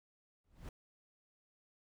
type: noise with exponential growth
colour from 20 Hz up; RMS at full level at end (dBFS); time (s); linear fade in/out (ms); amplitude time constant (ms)
brown; -42; 0.44-0.69; 2; 54
effects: none